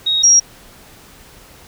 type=tone pair in turn; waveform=sine; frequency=3767 / 5644 Hz; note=A#7 / F8; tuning=+17 / +17 cents; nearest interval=perfect fifth; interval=700 cents; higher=second; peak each=-13 / -6 dBFS; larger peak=second; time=0.06-0.23 / 0.23-0.4 s; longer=neither; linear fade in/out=10 ms; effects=pink hiss -43 dBFS RMS until 1.67 s